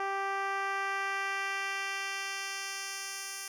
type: tone with band-pass filter sweep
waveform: 10% pulse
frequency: 392 Hz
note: G4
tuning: in tune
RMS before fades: -35 dBFS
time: 0-3.48 s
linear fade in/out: 2 ms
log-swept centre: 790 to 8400 Hz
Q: 0.85
effects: none